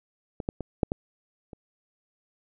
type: clicks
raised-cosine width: 2 ms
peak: -19 / -14 / -19 / -8 / -14 / -28 dBFS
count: 6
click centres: 0.402 / 0.489 / 0.607 / 0.832 / 0.919 / 1.532 s
effects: none